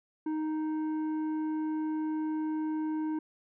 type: tone with tanh clipping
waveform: triangle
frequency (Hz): 311.1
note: D#4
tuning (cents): 0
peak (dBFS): -31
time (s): 0.26-3.19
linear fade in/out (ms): 5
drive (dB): 12
effects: none